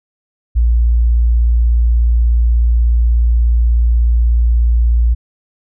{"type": "tone", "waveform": "sine", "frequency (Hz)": 58.27, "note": "A#1", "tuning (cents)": 0, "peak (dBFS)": -8, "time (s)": [0.55, 5.15], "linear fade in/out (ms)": 20, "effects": []}